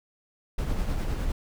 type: noise with tremolo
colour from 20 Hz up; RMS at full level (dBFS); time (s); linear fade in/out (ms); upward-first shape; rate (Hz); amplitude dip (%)
brown; -26; 0.58-1.32; 5; sine; 9.8; 35
effects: none